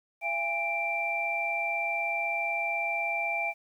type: tone cluster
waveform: sine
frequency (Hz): 678 / 818 / 2353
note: E5 / G#5 / D7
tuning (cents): +49 / -26 / +3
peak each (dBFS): -34 / -35 / -29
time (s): 0.21-3.54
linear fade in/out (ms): 50
effects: 10-bit